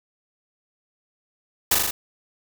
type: noise with echo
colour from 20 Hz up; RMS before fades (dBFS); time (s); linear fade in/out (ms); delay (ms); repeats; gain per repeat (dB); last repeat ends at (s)
white; -18; 1.71-1.75; 5; 40; 4; -2; 1.91
effects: none